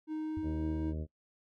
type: tone with pitch glide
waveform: triangle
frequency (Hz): 311.1 to 315.8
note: D#4 to D#4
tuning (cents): 0 to +26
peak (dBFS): -32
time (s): 0.07-0.94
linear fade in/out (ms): 50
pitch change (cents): +26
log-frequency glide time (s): 0.22-0.65
type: tone with exponential decay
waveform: sine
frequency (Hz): 89.1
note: F2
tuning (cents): +35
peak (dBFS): -35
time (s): 0.37-0.5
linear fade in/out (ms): 0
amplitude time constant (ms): 28
type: harmonic tone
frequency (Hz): 77.78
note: D#2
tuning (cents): 0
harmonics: 1 / 2 / 3 / 4 / 5 / 6 / 7 / 8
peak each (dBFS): -36 / -42 / -46 / -48 / -50 / -52 / -53 / -54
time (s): 0.42-1.07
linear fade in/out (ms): 50
effects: noise-tail reverb RT60 0.1 s tail -22 dB re dry